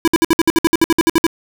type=tone bursts; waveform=square; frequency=330 Hz; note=E4; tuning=2 cents sharp; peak=-9 dBFS; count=15; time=0.05-1.266 s; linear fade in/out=0 ms; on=26 ms; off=59 ms; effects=none